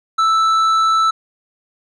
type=tone with tanh clipping; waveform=triangle; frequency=1318.5 Hz; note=E6; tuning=in tune; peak=-13 dBFS; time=0.18-1.11 s; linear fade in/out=10 ms; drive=12 dB; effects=none